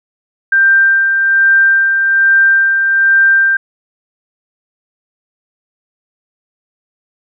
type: tone with tremolo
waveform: sine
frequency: 1575 Hz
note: G6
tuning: 8 cents sharp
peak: -5 dBFS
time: 0.52-3.57 s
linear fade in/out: 5 ms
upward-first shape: sine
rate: 1.2 Hz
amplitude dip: 40%
effects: none